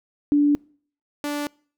sine / sawtooth tone pair in turn, 290.9 / 291.9 Hz, D4 / D4, -16 / -10 cents, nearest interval unison, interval 6 cents, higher second, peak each -14 / -21 dBFS, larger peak first, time 0.32-0.55 / 1.24-1.47 s, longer neither, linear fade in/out 0 ms, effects noise-tail reverb RT60 0.5 s tail -26 dB re dry

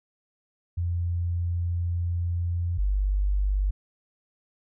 sine tone pair in turn, 86.6 / 49.07 Hz, F2 / G1, -14 / +2 cents, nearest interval minor seventh, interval 984 cents, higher first, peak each -24 / -21 dBFS, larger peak second, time 0.77-2.78 / 2.78-3.71 s, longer first, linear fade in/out 10 ms, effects none

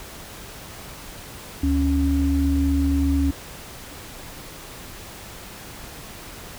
sine tone pair together, 73.27 / 277.2 Hz, D2 / C#4, -3 / 0 cents, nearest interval octave + major seventh, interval 2303 cents, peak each -20 dBFS, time 1.63-3.31 s, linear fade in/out 5 ms, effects pink hiss -39 dBFS RMS until 6.58 s

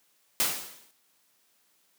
white noise with exponential decay, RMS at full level -23 dBFS, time 0.4-0.91 s, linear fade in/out 0 ms, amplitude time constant 110 ms, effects white hiss -68 dBFS RMS until 1.98 s + high-pass 150 Hz 12 dB/octave

